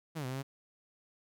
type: linear two-way sweep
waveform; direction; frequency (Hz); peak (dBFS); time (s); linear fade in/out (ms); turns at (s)
sawtooth; down then up; 170 to 125.9 to 139.1; -32; 0.15-0.43; 20; 0.26
effects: none